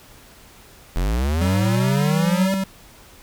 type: linear sweep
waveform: square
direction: up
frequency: 39.9 to 196 Hz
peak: -19 dBFS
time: 0.96-2.54 s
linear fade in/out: 0 ms
type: tone with pitch glide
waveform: square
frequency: 189.9 to 192.44 Hz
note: F#3 to G3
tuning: +45 to -32 cents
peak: -21 dBFS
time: 1.41-2.64 s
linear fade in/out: 5 ms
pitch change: +23 cents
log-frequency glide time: 1.71-2.53 s
effects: pink hiss -47 dBFS RMS until 3.22 s